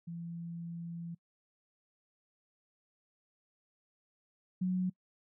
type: tone pair in turn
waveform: sine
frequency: 169.2 / 183.47 Hz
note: E3 / F#3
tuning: +45 / -14 cents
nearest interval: minor second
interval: 141 cents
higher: second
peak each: -39 / -29 dBFS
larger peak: second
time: 0.07-1.15 / 4.61-4.9 s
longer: first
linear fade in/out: 10 ms
effects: noise-tail reverb RT60 0.1 s tail -25 dB re dry